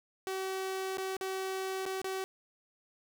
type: tone with dropouts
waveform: sawtooth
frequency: 380.6 Hz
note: F#4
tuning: 49 cents sharp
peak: -30 dBFS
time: 0.27-2.24 s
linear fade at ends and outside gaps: 0 ms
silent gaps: 0.972-0.982 / 1.167-1.211 / 1.855-1.862 / 2.016-2.044 s
effects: none